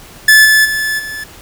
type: tone with level steps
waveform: 45% pulse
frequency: 1735 Hz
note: A6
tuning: 25 cents flat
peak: -3 / -6 / -14 / -22 dBFS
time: 0.28-1.24 s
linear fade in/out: 5 ms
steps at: 0.44 / 0.64 / 0.98 s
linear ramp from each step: 20 ms
effects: pink hiss -37 dBFS RMS until 1.41 s